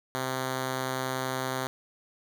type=tone; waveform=5% pulse; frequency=130.5 Hz; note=C3; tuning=4 cents flat; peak=-18 dBFS; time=0.15-1.67 s; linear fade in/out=0 ms; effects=none